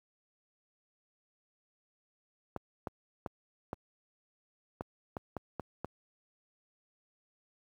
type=clicks; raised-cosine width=1 ms; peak=-22 dBFS; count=9; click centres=2.563 / 2.872 / 3.262 / 3.731 / 4.809 / 5.168 / 5.367 / 5.597 / 5.846 s; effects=high-pass 60 Hz 12 dB/octave + 10-bit